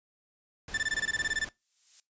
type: noise with tremolo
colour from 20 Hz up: pink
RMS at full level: -43 dBFS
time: 0.68-1.49 s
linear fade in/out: 2 ms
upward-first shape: triangle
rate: 4 Hz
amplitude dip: 40%
type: tone bursts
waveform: 40% pulse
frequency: 1770 Hz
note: A6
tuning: 10 cents sharp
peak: -26 dBFS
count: 13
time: 0.74-1.447 s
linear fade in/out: 5 ms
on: 35 ms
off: 21 ms
type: noise with exponential growth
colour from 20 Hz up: violet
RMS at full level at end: -44 dBFS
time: 1.4-2 s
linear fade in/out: 1 ms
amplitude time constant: 130 ms
effects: noise-tail reverb RT60 0.2 s tail -20 dB re dry + resampled to 16000 Hz